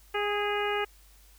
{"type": "harmonic tone with a mistuned harmonic", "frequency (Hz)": 411.5, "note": "G#4", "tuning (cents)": -16, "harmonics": [1, 2, 3, 4, 5, 6, 7], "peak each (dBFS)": [-30, -33, -35, -36, -37, -38, -38], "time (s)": [0.14, 0.85], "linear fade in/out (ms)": 10, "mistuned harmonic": 3, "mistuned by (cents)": 24, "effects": ["added 50 Hz sine -55 dBFS peak until 1.38 s", "white hiss -60 dBFS RMS until 1.38 s"]}